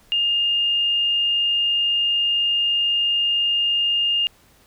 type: tone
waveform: sine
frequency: 2823 Hz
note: F7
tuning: 18 cents sharp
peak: -17 dBFS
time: 0.12-4.27 s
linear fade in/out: 0 ms
effects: pink hiss -55 dBFS RMS until 4.66 s